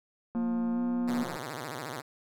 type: tone with pitch glide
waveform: sine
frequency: 233.1 to 241.3 Hz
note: A#3 to B3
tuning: 0 to -40 cents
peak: -27 dBFS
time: 0.35-1.24 s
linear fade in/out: 10 ms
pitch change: +60 cents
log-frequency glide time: 0.73-0.8 s
type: click train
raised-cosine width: 1 ms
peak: -29 dBFS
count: 181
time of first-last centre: 0.35-1.367 s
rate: 177 Hz
type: tone with vibrato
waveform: 5% pulse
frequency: 138.2 Hz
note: C#3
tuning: 5 cents flat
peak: -25 dBFS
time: 1.07-2.02 s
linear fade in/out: 20 ms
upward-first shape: sine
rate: 14 Hz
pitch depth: 260 cents each way
effects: none